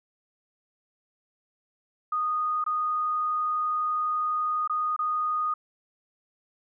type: tone with dropouts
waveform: sine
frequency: 1236 Hz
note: D#6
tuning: 12 cents flat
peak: -24 dBFS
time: 2.12-5.54 s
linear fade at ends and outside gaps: 5 ms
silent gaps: 2.641-2.663 / 4.676-4.696 / 4.964-4.99 s
effects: none